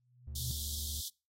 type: tone with exponential growth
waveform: sine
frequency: 123.47 Hz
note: B2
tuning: in tune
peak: -34 dBFS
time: 0-0.51 s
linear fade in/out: 0 ms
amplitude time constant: 110 ms
type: tone with vibrato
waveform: triangle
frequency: 73.42 Hz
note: D2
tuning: in tune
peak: -39 dBFS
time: 0.27-1.01 s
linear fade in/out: 5 ms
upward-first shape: triangle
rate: 7 Hz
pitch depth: 9 cents each way
type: high-pass noise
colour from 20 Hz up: pink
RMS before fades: -41 dBFS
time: 0.35-1.09 s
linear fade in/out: 10 ms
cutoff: 3300 Hz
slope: 96 dB/octave
effects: noise-tail reverb RT60 0.3 s tail -25 dB re dry + AAC 48 kbps